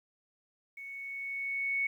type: tone with level ramp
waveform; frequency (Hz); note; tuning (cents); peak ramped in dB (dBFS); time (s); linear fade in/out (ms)
sine; 2217; C#7; 0; -42 to -27; 0.77-1.87; 5
effects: 11-bit